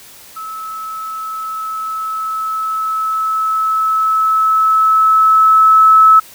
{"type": "tone with level ramp", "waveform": "sine", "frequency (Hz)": 1300, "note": "E6", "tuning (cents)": -24, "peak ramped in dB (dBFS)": [-24, -3], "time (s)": [0.36, 6.2], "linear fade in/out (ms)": 10, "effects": ["white hiss -39 dBFS RMS until 6.34 s"]}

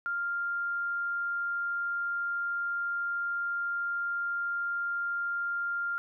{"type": "tone", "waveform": "sine", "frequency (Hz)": 1396.9, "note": "F6", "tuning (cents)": 0, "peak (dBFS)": -29, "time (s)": [0.06, 5.98], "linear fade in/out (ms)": 0, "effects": []}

